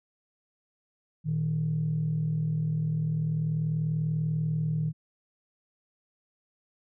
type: tone pair together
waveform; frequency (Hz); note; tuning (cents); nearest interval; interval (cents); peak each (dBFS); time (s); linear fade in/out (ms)
sine; 115.36 / 155.7; A#2 / D#3; -18 / +2; perfect fourth; 520; -32 / -25; 1.24-4.93; 50
effects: tanh soft clip ceiling -20 dBFS